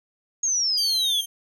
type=exponential sweep; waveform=sine; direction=down; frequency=6645 to 3277 Hz; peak=-20 dBFS; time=0.43-1.21 s; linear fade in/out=5 ms
type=tone; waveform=15% pulse; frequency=3167 Hz; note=G7; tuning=17 cents sharp; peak=-23 dBFS; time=0.77-1.26 s; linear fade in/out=10 ms
effects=none